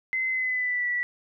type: tone with pitch glide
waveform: sine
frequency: 2054 to 1954.5 Hz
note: C7 to B6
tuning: -33 to -19 cents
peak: -24 dBFS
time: 0.13-1.03 s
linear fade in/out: 0 ms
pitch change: -86 cents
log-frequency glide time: 0.3-0.88 s
effects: none